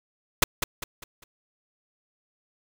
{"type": "noise with echo", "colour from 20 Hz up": "pink", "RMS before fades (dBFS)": -17, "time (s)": [0.42, 0.44], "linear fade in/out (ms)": 5, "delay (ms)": 200, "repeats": 4, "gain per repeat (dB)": -8, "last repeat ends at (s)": 1.24, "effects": []}